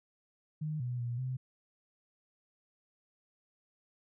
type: tone with pitch steps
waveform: sine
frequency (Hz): 153.7 / 123.4 / 120 / 128.8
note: D#3 / B2 / B2 / C3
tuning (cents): -21 / -1 / -49 / -27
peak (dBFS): -33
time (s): 0.61-1.37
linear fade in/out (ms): 10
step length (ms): 190
effects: none